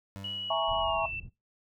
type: tone with exponential decay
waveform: 25% pulse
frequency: 98 Hz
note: G2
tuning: in tune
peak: -35 dBFS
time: 0.16-1.08 s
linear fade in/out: 0 ms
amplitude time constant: 200 ms
type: tone with pitch glide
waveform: sine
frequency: 2927 to 2669 Hz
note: F#7 to E7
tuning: -19 to +21 cents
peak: -34 dBFS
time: 0.24-1.2 s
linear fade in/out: 5 ms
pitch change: -160 cents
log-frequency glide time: 0.8-1.08 s
type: chord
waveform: sine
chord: A# half-diminished seventh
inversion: second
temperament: equal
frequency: 659.3 / 830.6 / 932.3 / 1108.7 Hz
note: E5 / G#5 / A#5 / C#6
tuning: 0 / 0 / 0 / 0 cents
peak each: -29 / -33 / -34 / -32 dBFS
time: 0.5-1.06 s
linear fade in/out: 5 ms
type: low-pass noise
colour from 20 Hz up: pink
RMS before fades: -44 dBFS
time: 0.67-1.3 s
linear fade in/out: 20 ms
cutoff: 130 Hz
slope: 12 dB/octave
effects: noise-tail reverb RT60 0.2 s tail -18 dB re dry